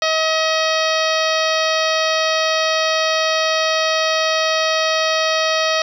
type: harmonic tone with a mistuned harmonic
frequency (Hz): 636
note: D#5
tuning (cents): +38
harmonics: 1 / 2 / 3 / 4 / 5 / 6 / 7 / 8 / 9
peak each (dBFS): -19 / -22 / -24 / -25 / -26 / -27 / -27 / -28 / -29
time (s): 0.02-5.82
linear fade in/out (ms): 2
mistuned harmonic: 6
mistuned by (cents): -16
effects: 8-bit